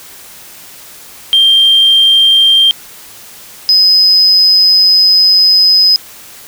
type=tone pair in turn; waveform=sine; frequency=3176 / 5042 Hz; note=G7 / D#8; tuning=+22 / +22 cents; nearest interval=minor sixth; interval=800 cents; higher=second; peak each=-3 dBFS; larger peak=neither; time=1.33-2.71 / 3.69-5.96 s; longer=second; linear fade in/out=0 ms; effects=tanh soft clip ceiling 0 dBFS + white hiss -34 dBFS RMS until 6.47 s